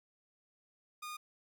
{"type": "tone", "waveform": "sawtooth", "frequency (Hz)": 1223, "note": "D#6", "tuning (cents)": -30, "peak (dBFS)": -38, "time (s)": [1.02, 1.17], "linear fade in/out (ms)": 10, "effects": []}